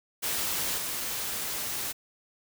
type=noise with level steps; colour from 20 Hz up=white; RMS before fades=-30 / -33 dBFS; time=0.22-1.93 s; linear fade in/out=20 ms; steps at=0.77 s; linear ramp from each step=10 ms; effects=none